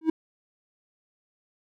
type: tone with exponential growth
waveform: triangle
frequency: 320 Hz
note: D#4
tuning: 49 cents sharp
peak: -13 dBFS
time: 0.01-0.1 s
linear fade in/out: 5 ms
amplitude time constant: 18 ms
effects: none